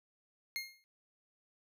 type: tone with exponential decay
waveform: 25% pulse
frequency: 2137 Hz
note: C7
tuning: 36 cents sharp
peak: -30 dBFS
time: 0.56-0.84 s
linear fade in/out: 0 ms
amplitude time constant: 59 ms
effects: none